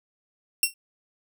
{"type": "tone with exponential decay", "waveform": "10% pulse", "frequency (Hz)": 2730, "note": "F7", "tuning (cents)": -40, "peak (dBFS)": -6, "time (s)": [0.63, 0.74], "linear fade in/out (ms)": 2, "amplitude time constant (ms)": 22, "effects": []}